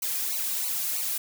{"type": "noise with flanger", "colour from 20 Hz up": "blue", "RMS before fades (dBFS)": -29, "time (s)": [0.02, 1.18], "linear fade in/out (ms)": 5, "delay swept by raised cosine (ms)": [0.57, 2.27], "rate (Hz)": 3.1, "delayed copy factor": -0.9, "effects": []}